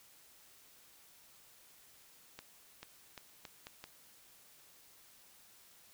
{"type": "accelerating click train", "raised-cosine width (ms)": 0.2, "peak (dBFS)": -29, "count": 6, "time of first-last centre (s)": [2.39, 3.841], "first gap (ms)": 440, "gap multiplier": 0.79, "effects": ["white hiss -62 dBFS RMS until 5.93 s"]}